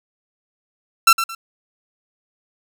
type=tone with echo; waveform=sawtooth; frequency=1347 Hz; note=E6; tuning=37 cents sharp; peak=-4 dBFS; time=1.07-1.13 s; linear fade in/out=5 ms; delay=110 ms; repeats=2; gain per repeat=-11 dB; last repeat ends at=1.35 s; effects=none